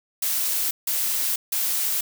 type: noise bursts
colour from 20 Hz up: blue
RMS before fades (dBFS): -24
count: 3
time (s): 0.22-2.01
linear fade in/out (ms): 5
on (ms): 490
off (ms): 160
effects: none